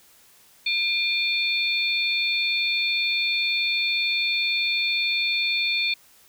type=tone cluster; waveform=sine; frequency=2403 / 3572 / 4358 Hz; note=D7 / A7 / C#8; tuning=+39 / +25 / -30 cents; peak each=-23 / -27 / -28 dBFS; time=0.66-5.94 s; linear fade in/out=5 ms; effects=white hiss -55 dBFS RMS until 6.28 s